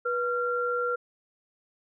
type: tone pair together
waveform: sine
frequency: 487.2 / 1378 Hz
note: B4 / F6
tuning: -24 / -24 cents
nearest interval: octave + tritone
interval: 1800 cents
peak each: -28 dBFS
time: 0.05-0.96 s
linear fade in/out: 10 ms
effects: none